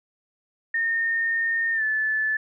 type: tone with pitch glide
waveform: sine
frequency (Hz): 1830 to 1741.3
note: A#6 to A6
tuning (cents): -32 to -18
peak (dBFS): -21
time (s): 0.74-2.37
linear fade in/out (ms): 5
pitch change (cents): -86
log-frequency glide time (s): 1.73-1.83
effects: none